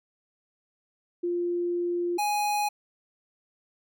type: tone pair in turn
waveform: sine / square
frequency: 349.2 / 831 Hz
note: F4 / G#5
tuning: 0 / +1 cents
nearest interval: octave + minor third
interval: 1501 cents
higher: second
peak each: -25 dBFS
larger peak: neither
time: 1.23-2.18 / 2.18-2.69 s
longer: first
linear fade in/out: 10 ms
effects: none